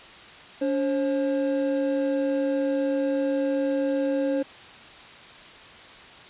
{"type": "tone pair together", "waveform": "triangle", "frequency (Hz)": [284.1, 536.3], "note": ["C#4", "C5"], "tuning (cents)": [43, 43], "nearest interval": "major seventh", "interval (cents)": 1100, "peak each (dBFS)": -23, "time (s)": [0.61, 4.43], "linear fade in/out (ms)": 10, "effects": ["white hiss -45 dBFS RMS until 6.29 s", "resampled to 8000 Hz"]}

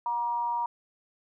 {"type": "tone with amplitude modulation", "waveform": "sine", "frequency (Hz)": 950, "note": "A#5", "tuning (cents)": 33, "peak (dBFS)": -24, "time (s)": [0.06, 0.66], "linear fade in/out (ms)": 2, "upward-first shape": "sine", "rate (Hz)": 227, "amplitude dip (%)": 50, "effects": []}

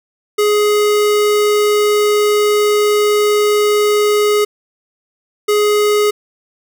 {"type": "tone pair in turn", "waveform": "square", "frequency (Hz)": [417.8, 417.8], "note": ["G#4", "G#4"], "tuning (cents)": [10, 10], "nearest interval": "unison", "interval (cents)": 0, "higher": "neither", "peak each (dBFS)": -11, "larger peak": "neither", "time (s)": [[0.38, 4.45], [5.48, 6.11]], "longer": "first", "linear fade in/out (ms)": 10, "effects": []}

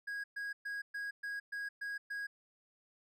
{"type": "tone bursts", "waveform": "triangle", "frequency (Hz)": 1646, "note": "G#6", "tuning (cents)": -16, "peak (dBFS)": -36, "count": 8, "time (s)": [0.07, 2.27], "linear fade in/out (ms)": 10, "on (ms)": 170, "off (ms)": 120, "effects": []}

